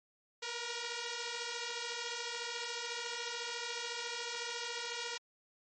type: beating tone pair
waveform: 5% pulse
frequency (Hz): 466.2 / 480.2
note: A#4 / B4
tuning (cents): 0 / -49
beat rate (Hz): 14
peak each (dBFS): -30 / -29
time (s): 0.42-5.18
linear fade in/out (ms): 10
effects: MP3 32 kbps